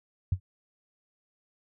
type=tone with exponential decay; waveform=sine; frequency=92.5 Hz; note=F#2; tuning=in tune; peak=-19 dBFS; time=0.32-0.4 s; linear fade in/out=5 ms; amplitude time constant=16 ms; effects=none